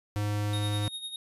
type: tone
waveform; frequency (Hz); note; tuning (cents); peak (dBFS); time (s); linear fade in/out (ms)
square; 103.83; G#2; 0; -28; 0.16-0.88; 0
type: tone with tremolo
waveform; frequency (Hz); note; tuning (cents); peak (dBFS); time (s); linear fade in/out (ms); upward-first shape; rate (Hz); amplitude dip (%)
square; 3729; A#7; 0; -34; 0.53-1.16; 2; sine; 10; 65
effects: resampled to 32000 Hz